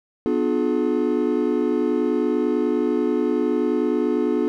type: chord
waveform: triangle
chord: B diminished seventh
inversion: none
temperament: just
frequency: 246.9 / 296.3 / 355.6 / 426.7 Hz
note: B3 / D4 / F4 / Ab4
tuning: 0 / +15 / +31 / +47 cents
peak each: -22 dBFS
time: 0.26-4.48 s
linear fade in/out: 0 ms
effects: none